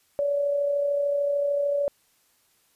sine tone with amplitude modulation, 571 Hz, D5, 49 cents flat, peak -20 dBFS, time 0.19-1.88 s, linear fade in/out 0 ms, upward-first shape sine, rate 33.4 Hz, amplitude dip 35%, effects white hiss -65 dBFS RMS until 2.75 s + resampled to 32000 Hz

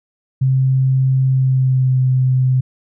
sine tone with pitch glide, 131.9 to 129.19 Hz, C3 to C3, +14 to -22 cents, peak -11 dBFS, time 0.41-2.61 s, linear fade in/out 10 ms, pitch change -36 cents, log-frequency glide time 1.26-1.99 s, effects none

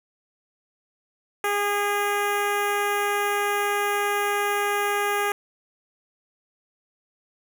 10% pulse tone with notch filter, 408.8 Hz, G#4, 27 cents flat, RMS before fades -24 dBFS, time 1.44-5.32 s, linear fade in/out 2 ms, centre 4800 Hz, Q 0.83, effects none

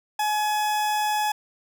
40% pulse tone, 846 Hz, G#5, 32 cents sharp, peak -21 dBFS, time 0.19-1.32 s, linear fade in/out 5 ms, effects none

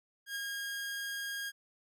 sawtooth tone with ADSR envelope, 1627 Hz, G#6, 36 cents flat, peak -31 dBFS, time 0.26-1.52 s, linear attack 98 ms, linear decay 10 ms, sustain -2 dB, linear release 39 ms, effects none

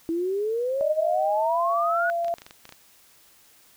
sine exponential sweep, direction up, 323.7 to 1488 Hz, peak -23 dBFS, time 0.09-2.1 s, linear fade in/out 0 ms
sine tone with pitch glide, 622.3 to 682.6 Hz, D#5 to F5, 0 to -40 cents, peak -23 dBFS, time 0.81-2.34 s, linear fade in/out 0 ms, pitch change +160 cents, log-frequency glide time 1.36-1.56 s
clicks, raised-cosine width 0.2 ms, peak -25 dBFS, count 9, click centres 2.246 / 2.282 / 2.384 / 2.419 / 2.465 / 2.509 / 2.654 / 2.692 / 2.724 s
effects white hiss -56 dBFS RMS until 3.76 s

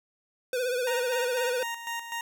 square tone with vibrato, 498.9 Hz, B4, 17 cents sharp, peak -27 dBFS, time 0.53-1.63 s, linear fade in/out 2 ms, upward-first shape triangle, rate 16 Hz, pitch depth 78 cents each way
20% pulse tone with tremolo, 932.3 Hz, A#5, in tune, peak -26 dBFS, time 0.87-2.21 s, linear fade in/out 2 ms, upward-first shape square, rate 4 Hz, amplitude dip 60%
effects none

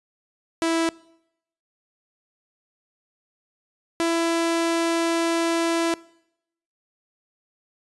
sawtooth tone pair in turn, 329.6 / 333.6 Hz, E4 / E4, 0 / +21 cents, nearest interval unison, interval 21 cents, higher second, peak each -16 dBFS, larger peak neither, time 0.62-0.89 / 4-5.94 s, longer second, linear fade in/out 0 ms, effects noise-tail reverb RT60 0.8 s tail -23 dB re dry + resampled to 24000 Hz

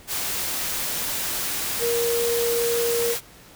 sine tone in noise, 470 Hz, A#4, 14 cents sharp, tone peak -21 dBFS, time 1.79-3.16 s, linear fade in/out 50 ms, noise white, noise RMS -27 dBFS, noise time 0.07-3.21 s, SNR +3 dB, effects pink hiss -48 dBFS RMS until 3.55 s

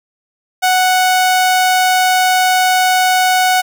sawtooth tone, 740 Hz, F#5, in tune, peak -6 dBFS, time 0.62-3.62 s, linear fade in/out 20 ms, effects none

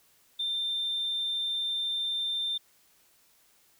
sine tone, 3586 Hz, A7, 32 cents sharp, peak -27 dBFS, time 0.39-2.58 s, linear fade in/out 10 ms, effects tanh soft clip ceiling -24 dBFS + white hiss -64 dBFS RMS until 3.79 s

